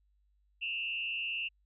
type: tone with frequency modulation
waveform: sine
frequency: 2729 Hz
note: F7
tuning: 41 cents flat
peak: -33 dBFS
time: 0.61-1.49 s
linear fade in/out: 20 ms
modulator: 120 Hz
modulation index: 1.1
effects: added 50 Hz sine -68 dBFS peak until 1.65 s